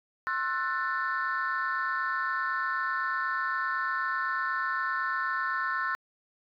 sine chord, F# half-diminished seventh, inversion second, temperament just, 1065.6 / 1332 / 1480 / 1776 Hz, C6 / E6 / F#6 / A6, +31 / +18 / 0 / +16 cents, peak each -32 dBFS, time 0.27-5.95 s, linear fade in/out 0 ms, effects tanh soft clip ceiling -21 dBFS

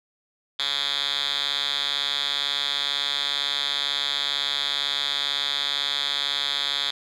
5% pulse tone with band-pass filter, 142.1 Hz, C#3, 43 cents sharp, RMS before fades -26 dBFS, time 0.59-6.91 s, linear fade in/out 5 ms, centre 3400 Hz, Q 8.8, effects none

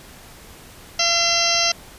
harmonic tone with a mistuned harmonic, 681 Hz, F5, 44 cents flat, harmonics 1 / 2 / 3 / 4 / 5 / 6 / 7 / 8 / 9, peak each -25 / -28 / -27 / -25 / -27 / -25 / -25 / -23 / -23 dBFS, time 0.99-1.72 s, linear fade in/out 5 ms, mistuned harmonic 5, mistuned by -110 cents, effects pink hiss -43 dBFS RMS until 1.98 s + resampled to 32000 Hz

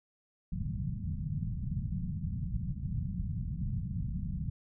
white low-pass noise, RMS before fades -35 dBFS, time 0.52-4.5 s, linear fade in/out 5 ms, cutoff 190 Hz, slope 48 dB/octave, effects none

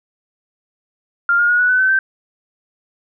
sine tone with pitch steps, 1396.9 / 1422.1 / 1447.8 / 1474 / 1500.6 / 1527.7 / 1555.3 Hz, F6 / F6 / F#6 / F#6 / F#6 / G6 / G6, 0 / +31 / -38 / -7 / +24 / -45 / -14 cents, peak -11 dBFS, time 1.29-1.99 s, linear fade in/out 2 ms, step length 100 ms, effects none

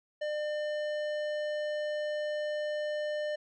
triangle tone with tanh clipping, 600 Hz, D5, 37 cents sharp, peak -33 dBFS, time 0.21-3.36 s, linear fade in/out 10 ms, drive 18 dB, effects none

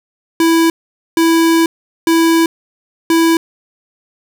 square tone bursts at uneven times, 329.6 Hz, E4, in tune, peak -9 dBFS, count 4, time 0.4-0.7 / 1.17-1.66 / 2.07-2.46 / 3.1-3.37 s, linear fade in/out 2 ms, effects none

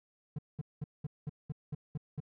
triangle tone bursts, 148.3 Hz, D3, 17 cents sharp, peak -32 dBFS, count 9, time 0.36-2.203 s, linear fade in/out 5 ms, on 27 ms, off 200 ms, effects none

